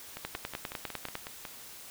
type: two click trains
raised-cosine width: 0.3 ms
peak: -23 / -18 dBFS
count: 8 / 10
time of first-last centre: 0.17-1.452 / 0.25-1.154 s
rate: 5.46 / 9.96 Hz
effects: white hiss -48 dBFS RMS until 1.9 s